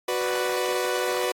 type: chord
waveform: sawtooth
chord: B minor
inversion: second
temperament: equal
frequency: 370 / 493.9 / 587.3 Hz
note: F#4 / B4 / D5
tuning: 0 / 0 / 0 cents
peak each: -24 / -23 / -28 dBFS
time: 0.08-1.32 s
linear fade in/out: 5 ms
effects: AAC 48 kbps